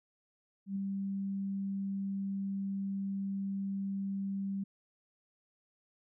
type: tone with ADSR envelope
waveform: sine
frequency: 196.1 Hz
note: G3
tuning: 1 cent sharp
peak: -31 dBFS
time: 0.66-4.64 s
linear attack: 100 ms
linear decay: 3 ms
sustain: -2 dB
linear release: 9 ms
effects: none